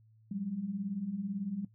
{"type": "beating tone pair", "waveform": "sine", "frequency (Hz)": [183.3, 201.3], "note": ["F#3", "G3"], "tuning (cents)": [-16, 46], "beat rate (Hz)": 18, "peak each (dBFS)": [-39, -35], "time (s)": [0.31, 1.65], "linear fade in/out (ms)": 5, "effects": ["noise-tail reverb RT60 0.1 s tail -18 dB re dry", "added 110 Hz sine -60 dBFS peak until 1.74 s"]}